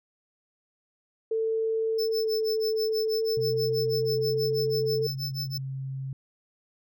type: tone with vibrato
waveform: sine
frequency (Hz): 442.6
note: A4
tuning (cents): +10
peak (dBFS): -24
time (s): 1.31-5.07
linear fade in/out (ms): 5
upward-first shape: square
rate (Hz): 0.54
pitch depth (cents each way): 12
type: tone with tremolo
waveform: square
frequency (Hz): 5274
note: E8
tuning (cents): 0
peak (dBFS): -30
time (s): 1.98-5.58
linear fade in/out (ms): 10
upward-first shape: sine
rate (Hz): 6.2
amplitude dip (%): 100
type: tone with pitch glide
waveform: sine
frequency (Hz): 129.1 to 133.96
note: C3 to C3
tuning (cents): -23 to +41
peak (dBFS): -31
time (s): 3.37-6.13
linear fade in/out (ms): 2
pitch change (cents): +64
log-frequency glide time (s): 3.92-4.47
effects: none